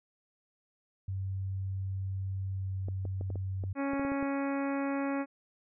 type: tone with pitch glide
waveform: sine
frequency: 95.9 to 95.24 Hz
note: G2 to G2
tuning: -37 to -49 cents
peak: -32 dBFS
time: 1.08-3.73 s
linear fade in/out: 5 ms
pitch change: -12 cents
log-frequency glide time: 2.52-2.72 s
type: clicks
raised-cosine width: 2 ms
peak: -28 dBFS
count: 11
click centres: 2.885 / 3.053 / 3.211 / 3.303 / 3.357 / 3.638 / 3.934 / 3.996 / 4.05 / 4.119 / 4.227 s
type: harmonic tone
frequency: 277.2 Hz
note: C#4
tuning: in tune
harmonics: 1 / 2 / 3 / 4 / 5 / 6 / 7 / 8 / 9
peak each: -31 / -37 / -41 / -43 / -45 / -47 / -48 / -49 / -50 dBFS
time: 3.75-5.26 s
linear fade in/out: 50 ms
effects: none